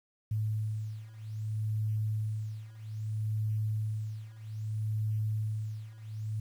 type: beating tone pair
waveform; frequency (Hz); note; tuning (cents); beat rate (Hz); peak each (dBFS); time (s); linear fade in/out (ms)
sine; 107.7 / 108.32; A2 / A2; -37 / -27; 0.62; -35 / -33; 0.31-6.4; 5
effects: 10-bit